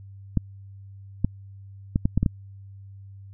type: clicks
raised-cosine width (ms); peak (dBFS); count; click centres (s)
5; -8; 7; 0.373 / 1.246 / 1.959 / 2.055 / 2.176 / 2.23 / 2.262
effects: added 98 Hz sine -41 dBFS peak until 3.33 s